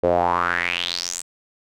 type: tone with band-pass filter sweep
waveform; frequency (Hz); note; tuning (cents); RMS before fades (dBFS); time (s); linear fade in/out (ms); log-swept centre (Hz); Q
sawtooth; 87.31; F2; 0; -22; 0.03-1.22; 10; 490 to 8200; 5.3
effects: none